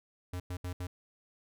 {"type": "tone bursts at uneven times", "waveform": "square", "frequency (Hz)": 90, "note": "F#2", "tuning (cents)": -47, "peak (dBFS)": -36, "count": 4, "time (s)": [[0.33, 0.4], [0.5, 0.57], [0.64, 0.73], [0.8, 0.87]], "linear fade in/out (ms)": 5, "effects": []}